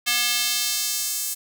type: tone with high-pass filter sweep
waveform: square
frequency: 240.8 Hz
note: B3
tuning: 44 cents flat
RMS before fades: -24 dBFS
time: 0.06-1.35 s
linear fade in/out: 20 ms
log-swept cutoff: 2500 to 8300 Hz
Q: 1
effects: none